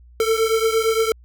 square beating tone pair, 444.4 / 453.1 Hz, A4 / A#4, +17 / -49 cents, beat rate 8.7 Hz, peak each -19 / -22 dBFS, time 0.2-1.12 s, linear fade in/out 2 ms, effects added 60 Hz sine -44 dBFS peak until 1.24 s

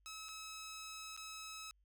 10% pulse tone with dropouts, 1290 Hz, E6, 38 cents flat, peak -39 dBFS, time 0.06-1.71 s, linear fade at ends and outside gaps 0 ms, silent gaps 0.285-0.289 / 1.165-1.175 s, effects added 50 Hz sine -70 dBFS peak until 1.84 s

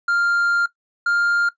triangle tone pair in turn, 1396.9 / 1401.9 Hz, F6 / F6, 0 / +6 cents, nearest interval unison, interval 6 cents, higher second, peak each -14 dBFS, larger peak neither, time 0.08-0.66 / 1.06-1.49 s, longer first, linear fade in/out 5 ms, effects noise-tail reverb RT60 0.1 s tail -17 dB re dry + resampled to 16000 Hz

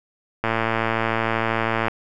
click train, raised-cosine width 0.5 ms, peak -6 dBFS, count 164, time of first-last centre 0.44-1.882 s, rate 113 Hz, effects none

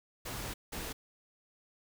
pink noise bursts at uneven times, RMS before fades -40 dBFS, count 2, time 0.25-0.54 / 0.72-0.93 s, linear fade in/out 10 ms, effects none

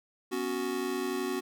square chord, B suspended second, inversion none, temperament just, 246.9 / 277.8 / 370.4 Hz, B3 / C#4 / F#4, 0 / +4 / +2 cents, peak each -38 / -37 / -33 dBFS, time 0.31-1.41 s, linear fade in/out 20 ms, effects none

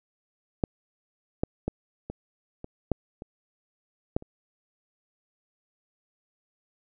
clicks, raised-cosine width 2 ms, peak -10 / -11 / -14 / -21 / -24 / -10 / -25 / -11 / -30 dBFS, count 9, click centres 0.638 / 1.435 / 1.68 / 2.1 / 2.644 / 2.917 / 3.221 / 4.165 / 4.224 s, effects none

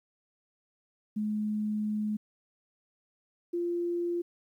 sine tone pair in turn, 212.1 / 346.4 Hz, G#3 / F4, +37 / -14 cents, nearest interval minor sixth, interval 849 cents, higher second, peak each -28 dBFS, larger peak neither, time 1.16-2.17 / 3.53-4.22 s, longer first, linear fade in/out 10 ms, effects 11-bit

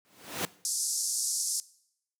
pink noise with exponential growth, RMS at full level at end -27 dBFS, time 0.05-0.45 s, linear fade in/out 0 ms, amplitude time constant 85 ms
pink band-pass noise, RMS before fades -31 dBFS, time 0.65-1.6 s, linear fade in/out 0 ms, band 5100 to 11000 Hz, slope 48 dB/octave
effects noise-tail reverb RT60 0.7 s tail -20 dB re dry + high-pass 200 Hz 12 dB/octave

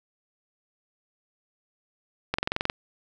click train, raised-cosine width 0.3 ms, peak -9 dBFS, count 9, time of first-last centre 2.34-2.699 s, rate 22.3 Hz, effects none

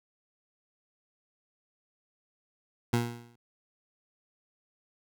20% pulse tone with exponential decay, 118.6 Hz, A#2, 30 cents sharp, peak -17 dBFS, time 2.93-3.36 s, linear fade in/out 5 ms, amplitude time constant 93 ms, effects none

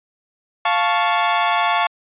sawtooth chord, F augmented, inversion none, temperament equal with one note detuned, 698.5 / 877.5 / 1108.7 Hz, F5 / A5 / C#6, 0 / -5 / 0 cents, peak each -16 dBFS, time 0.65-1.87 s, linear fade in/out 5 ms, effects resampled to 8000 Hz

